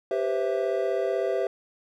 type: chord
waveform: triangle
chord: C major seventh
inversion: second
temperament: equal with one note detuned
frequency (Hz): 392 / 493.9 / 529.9 / 659.3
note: G4 / B4 / C5 / E5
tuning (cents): 0 / 0 / +22 / 0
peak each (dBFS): -26 / -29 / -28 / -27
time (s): 0.11-1.47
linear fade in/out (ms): 2
effects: none